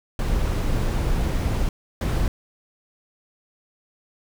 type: noise bursts at uneven times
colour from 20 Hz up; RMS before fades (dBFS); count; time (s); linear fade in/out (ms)
brown; -22; 2; 0.19-1.69 / 2.01-2.28; 2
effects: none